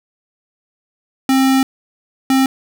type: tone bursts at uneven times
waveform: square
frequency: 265.6 Hz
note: C4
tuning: 26 cents sharp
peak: -11 dBFS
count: 2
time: 1.29-1.63 / 2.3-2.46 s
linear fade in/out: 2 ms
effects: none